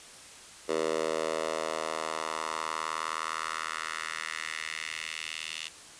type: tone with high-pass filter sweep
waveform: 10% pulse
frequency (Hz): 79.6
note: D#2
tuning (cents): +40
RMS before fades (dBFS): -34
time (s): 0.68-5.69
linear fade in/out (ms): 20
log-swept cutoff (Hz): 450 to 2900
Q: 2.4
effects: white hiss -49 dBFS RMS until 5.99 s + resampled to 22050 Hz